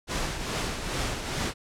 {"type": "noise with tremolo", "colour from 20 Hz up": "pink", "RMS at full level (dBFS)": -28, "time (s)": [0.07, 1.54], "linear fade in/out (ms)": 50, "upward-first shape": "triangle", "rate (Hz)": 2.4, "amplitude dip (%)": 55, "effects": ["low-pass 8000 Hz 12 dB/octave"]}